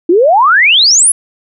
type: exponential sweep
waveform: sine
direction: up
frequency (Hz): 322.7 to 11070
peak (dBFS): -4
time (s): 0.09-1.12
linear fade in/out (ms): 5
effects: none